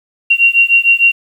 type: beating tone pair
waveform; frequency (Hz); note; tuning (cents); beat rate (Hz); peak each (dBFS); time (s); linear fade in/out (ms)
sine; 2752 / 2758.6; F7 / F7; -26 / -22; 6.6; -10; 0.3-1.12; 10
effects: 7-bit